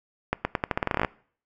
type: accelerating click train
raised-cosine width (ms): 0.5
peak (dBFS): -8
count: 15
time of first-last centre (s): 0.33-1.048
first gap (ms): 120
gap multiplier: 0.85
effects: noise-tail reverb RT60 0.5 s tail -22 dB re dry